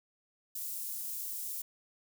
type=high-pass noise; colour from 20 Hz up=white; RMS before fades=-39 dBFS; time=0.55-1.62 s; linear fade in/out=5 ms; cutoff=9200 Hz; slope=12 dB/octave; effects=none